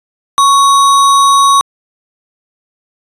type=tone with sample-and-hold; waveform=sine; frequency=1108.7 Hz; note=C#6; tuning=in tune; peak=-4 dBFS; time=0.38-1.61 s; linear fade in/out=0 ms; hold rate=4900 Hz; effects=resampled to 24000 Hz